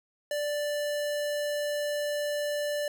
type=tone; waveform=square; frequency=587.3 Hz; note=D5; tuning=in tune; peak=-29 dBFS; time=0.31-2.88 s; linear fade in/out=2 ms; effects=none